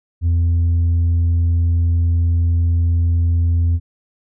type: tone with tanh clipping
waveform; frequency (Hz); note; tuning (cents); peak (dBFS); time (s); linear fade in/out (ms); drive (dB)
triangle; 84.6; E2; +45; -13; 0.21-3.8; 50; 7
effects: none